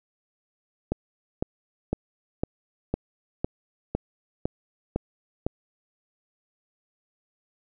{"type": "click train", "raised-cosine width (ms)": 2, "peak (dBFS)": -11, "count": 10, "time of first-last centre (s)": [0.92, 5.465], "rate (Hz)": 1.98, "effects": []}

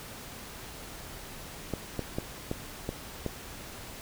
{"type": "clicks", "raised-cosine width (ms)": 2, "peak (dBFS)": -17, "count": 6, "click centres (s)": [1.737, 1.993, 2.185, 2.514, 2.891, 3.263], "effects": ["pink hiss -44 dBFS RMS until 4.01 s"]}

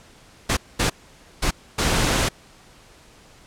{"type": "noise bursts at uneven times", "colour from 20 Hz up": "pink", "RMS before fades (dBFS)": -20, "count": 4, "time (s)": [[0.49, 0.57], [0.79, 0.9], [1.42, 1.51], [1.78, 2.29]], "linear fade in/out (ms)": 10, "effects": ["pink hiss -50 dBFS RMS until 3.46 s", "low-pass 9000 Hz 12 dB/octave"]}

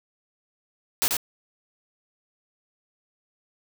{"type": "noise with echo", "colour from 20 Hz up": "white", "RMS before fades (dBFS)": -22, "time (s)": [1.02, 1.08], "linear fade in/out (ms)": 0, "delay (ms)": 88, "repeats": 1, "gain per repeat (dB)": -3, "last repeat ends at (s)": 1.168, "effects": []}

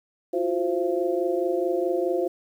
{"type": "tone cluster", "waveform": "sine", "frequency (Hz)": [338.2, 362.9, 524, 680], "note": ["E4", "F#4", "C5", "F5"], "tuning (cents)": [44, -34, 2, -46], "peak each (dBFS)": [-29, -25, -27, -31], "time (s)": [0.33, 2.28], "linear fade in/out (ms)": 10, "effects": ["9-bit"]}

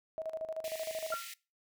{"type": "tone with tremolo", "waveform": "sine", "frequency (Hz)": 639, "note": "D#5", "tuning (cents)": 46, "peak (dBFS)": -34, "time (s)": [0.18, 1.14], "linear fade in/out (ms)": 0, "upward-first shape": "square", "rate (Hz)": 13, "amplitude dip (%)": 75}
{"type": "high-pass noise", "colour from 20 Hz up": "pink", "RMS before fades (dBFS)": -46, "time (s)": [0.64, 1.34], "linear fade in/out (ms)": 5, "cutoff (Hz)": 1800, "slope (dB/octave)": 96}
{"type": "tone with exponential decay", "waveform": "sine", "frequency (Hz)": 1373, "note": "F6", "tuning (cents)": -30, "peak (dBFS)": -30, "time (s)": [1.12, 1.34], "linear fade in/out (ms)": 5, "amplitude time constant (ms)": 47}
{"effects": ["noise-tail reverb RT60 0.3 s tail -22 dB re dry"]}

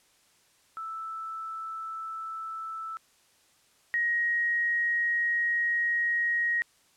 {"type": "tone pair in turn", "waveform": "sine", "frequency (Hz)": [1318.5, 1885.8], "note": ["E6", "A#6"], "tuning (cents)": [0, 20], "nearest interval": "tritone", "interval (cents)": 620, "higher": "second", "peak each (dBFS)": [-34, -24], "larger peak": "second", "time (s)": [[0.77, 2.97], [3.94, 6.62]], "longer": "second", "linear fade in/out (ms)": 0, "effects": ["white hiss -64 dBFS RMS until 6.96 s", "low-pass 10000 Hz 12 dB/octave"]}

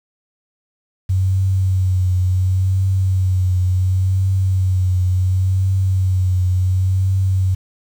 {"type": "tone with vibrato", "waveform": "sine", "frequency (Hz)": 93.4, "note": "F#2", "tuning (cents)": 17, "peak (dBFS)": -13, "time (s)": [1.09, 7.55], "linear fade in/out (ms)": 10, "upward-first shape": "triangle", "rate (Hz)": 0.7, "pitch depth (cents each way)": 41, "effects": ["7-bit"]}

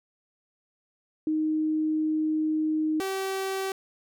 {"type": "tone pair in turn", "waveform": ["sine", "sawtooth"], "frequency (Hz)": [311.1, 384.9], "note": ["D#4", "G4"], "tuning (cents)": [0, -32], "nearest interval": "major third", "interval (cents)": 368, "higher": "second", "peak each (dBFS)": [-23, -24], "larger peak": "first", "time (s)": [[1.27, 3], [3, 3.72]], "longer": "first", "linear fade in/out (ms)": 2, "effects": []}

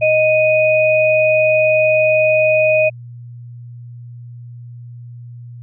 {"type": "tone pair together", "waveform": "sine", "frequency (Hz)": [622.3, 2489], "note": ["D#5", "D#7"], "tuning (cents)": [0, 0], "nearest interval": "2 octaves", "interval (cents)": 2400, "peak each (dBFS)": [-11, -16], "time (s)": [0.01, 2.9], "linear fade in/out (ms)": 20, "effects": ["added 120 Hz sine -31 dBFS peak until 5.62 s"]}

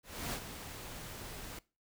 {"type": "noise with ADSR envelope", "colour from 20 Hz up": "pink", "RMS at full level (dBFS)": -37, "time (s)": [0.03, 1.59], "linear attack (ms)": 300, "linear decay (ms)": 64, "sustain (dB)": -9, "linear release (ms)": 4, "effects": ["noise-tail reverb RT60 0.3 s tail -21 dB re dry"]}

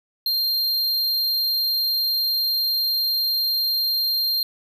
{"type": "tone", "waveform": "square", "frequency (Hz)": 4190, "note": "C8", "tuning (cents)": 2, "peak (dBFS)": -20, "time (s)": [0.26, 4.43], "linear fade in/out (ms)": 2, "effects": []}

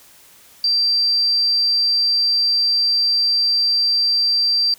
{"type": "tone", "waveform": "sine", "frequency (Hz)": 4700, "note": "D8", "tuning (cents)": 1, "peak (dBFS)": -14, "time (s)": [0.64, 4.74], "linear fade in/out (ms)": 2, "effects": ["white hiss -48 dBFS RMS until 4.78 s"]}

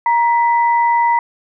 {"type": "tone pair together", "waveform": "sine", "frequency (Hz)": [940, 1991.8], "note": ["A#5", "B6"], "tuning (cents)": [14, 14], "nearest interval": "octave + minor second", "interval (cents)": 1300, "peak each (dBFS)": [-11, -22], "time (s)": [0.06, 1.19], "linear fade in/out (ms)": 2, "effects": []}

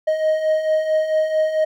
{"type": "beating tone pair", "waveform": "triangle", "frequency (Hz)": [622, 626.5], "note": ["D#5", "D#5"], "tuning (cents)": [-1, 12], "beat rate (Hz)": 4.5, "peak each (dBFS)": [-22, -15], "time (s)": [0.07, 1.65], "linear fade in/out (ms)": 10, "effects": []}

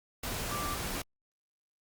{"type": "tone in noise", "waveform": "sine", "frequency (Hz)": 1174.7, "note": "D6", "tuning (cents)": 0, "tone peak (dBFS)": -36, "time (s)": [0.51, 0.75], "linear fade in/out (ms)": 5, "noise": "pink", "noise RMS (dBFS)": -36, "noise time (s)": [0.23, 1.02], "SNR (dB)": -3, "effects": ["Opus 48 kbps"]}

